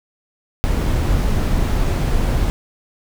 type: noise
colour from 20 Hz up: brown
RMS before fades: -17 dBFS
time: 0.64-2.5 s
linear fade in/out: 0 ms
effects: none